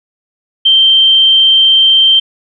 sine tone, 3136 Hz, G7, in tune, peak -4 dBFS, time 0.65-2.2 s, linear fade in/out 10 ms, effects none

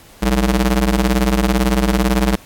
sawtooth ring-modulated tone, 126.9 Hz, B2, 47 cents sharp, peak -6 dBFS, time 0.22-2.36 s, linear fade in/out 10 ms, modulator 72.4 Hz, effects pink hiss -44 dBFS RMS until 2.45 s + AAC 64 kbps

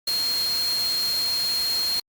sine tone in noise, 4227 Hz, C8, 17 cents sharp, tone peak -22 dBFS, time 0.07-2 s, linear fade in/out 5 ms, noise white, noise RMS -32 dBFS, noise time 0.07-2 s, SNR +7 dB, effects Opus 48 kbps

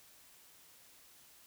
silence, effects white hiss -61 dBFS RMS until 1.46 s

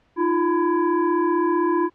sine tone with frequency modulation, 347.8 Hz, F4, 7 cents flat, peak -17 dBFS, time 0.16-1.9 s, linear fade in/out 50 ms, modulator 660 Hz, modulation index 1.1, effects pink hiss -62 dBFS RMS until 1.94 s + low-pass 3000 Hz 12 dB/octave

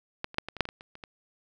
clicks, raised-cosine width 0.3 ms, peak -15 / -29 / -9 / -20 / -24 / -6 / -19 / -24 / -29 / -30 / -25 dBFS, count 11, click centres 0.244 / 0.344 / 0.384 / 0.486 / 0.567 / 0.607 / 0.654 / 0.689 / 0.809 / 0.954 / 1.038 s, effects none

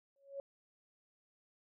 sine tone with exponential growth, 554.4 Hz, C#5, in tune, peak -37 dBFS, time 0.16-0.4 s, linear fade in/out 1 ms, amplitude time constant 52 ms, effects none

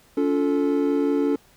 triangle chord, Db augmented, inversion none, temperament equal with one note detuned, 283.7 / 349.2 / 440 Hz, Db4 / F4 / A4, +40 / 0 / 0 cents, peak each -19 / -25 / -22 dBFS, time 0.17-1.36 s, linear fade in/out 5 ms, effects pink hiss -56 dBFS RMS until 1.56 s

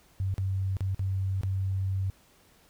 sine tone with dropouts, 95.8 Hz, G2, 39 cents flat, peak -26 dBFS, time 0.2-2.1 s, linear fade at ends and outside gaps 0 ms, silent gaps 0.341-0.381 / 0.768-0.807 / 0.946-0.994 / 1.411-1.434 s, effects pink hiss -61 dBFS RMS until 2.69 s

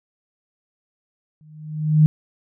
sine tone with exponential growth, 153.8 Hz, D#3, 20 cents flat, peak -7 dBFS, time 1.41-2.06 s, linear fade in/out 0 ms, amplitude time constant 140 ms, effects none

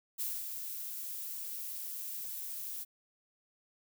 violet noise with ADSR envelope, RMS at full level -35 dBFS, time 0.18-2.85 s, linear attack 25 ms, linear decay 230 ms, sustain -6 dB, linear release 27 ms, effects none

